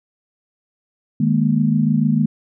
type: tone cluster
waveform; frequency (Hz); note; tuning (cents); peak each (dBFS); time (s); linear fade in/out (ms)
sine; 154.3 / 209.5 / 236.2; D#3 / G#3 / A#3; -14 / +15 / +23; -18; 1.2-2.26; 5
effects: none